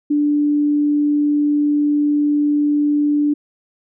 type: tone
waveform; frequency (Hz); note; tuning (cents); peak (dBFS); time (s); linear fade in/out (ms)
sine; 293.7; D4; 0; -13; 0.1-3.34; 10
effects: none